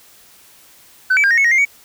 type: tone with pitch steps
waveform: sine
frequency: 1516 / 2302 / 1604 / 1860 / 2198 / 1878 / 2109 / 2247 Hz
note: F#6 / D7 / G6 / A#6 / C#7 / A#6 / C7 / C#7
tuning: +42 / -35 / +39 / -4 / -15 / +12 / +13 / +23 cents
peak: -8 dBFS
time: 1.1-1.652 s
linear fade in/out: 10 ms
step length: 69 ms
effects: tanh soft clip ceiling -9 dBFS + white hiss -47 dBFS RMS until 1.84 s